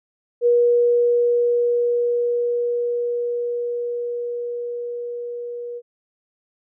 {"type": "tone with level ramp", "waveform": "sine", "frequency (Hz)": 479.8, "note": "A#4", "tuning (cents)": 50, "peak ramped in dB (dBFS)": [-12, -28], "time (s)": [0.41, 5.82], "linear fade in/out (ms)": 50, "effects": []}